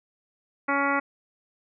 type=harmonic tone; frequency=280 Hz; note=C#4; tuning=18 cents sharp; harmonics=1 / 2 / 3 / 4 / 5 / 6 / 7 / 8 / 9; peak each=-29 / -31 / -30 / -28 / -28 / -40 / -30 / -35 / -41 dBFS; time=0.68-1 s; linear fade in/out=10 ms; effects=none